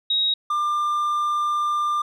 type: tone pair in turn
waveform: sine / triangle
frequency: 3793 / 1194.7 Hz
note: A#7 / D6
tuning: +29 / +29 cents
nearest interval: octave + minor sixth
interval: 2000 cents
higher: first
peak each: -18 dBFS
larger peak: neither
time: 0.1-0.34 / 0.5-2.02 s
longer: second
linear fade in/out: 5 ms
effects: none